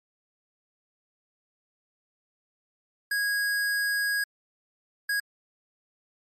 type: tone bursts at uneven times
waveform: square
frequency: 1650 Hz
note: G#6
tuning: 12 cents flat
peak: -25 dBFS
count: 2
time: 3.11-4.24 / 5.09-5.2 s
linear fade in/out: 5 ms
effects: MP3 64 kbps